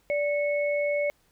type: tone pair together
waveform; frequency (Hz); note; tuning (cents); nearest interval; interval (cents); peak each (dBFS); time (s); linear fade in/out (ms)
sine; 582.7 / 2200; D5 / C#7; -14 / -14; octave + major seventh; 2300; -24 / -31; 0.1-1.1; 0
effects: pink hiss -66 dBFS RMS until 1.31 s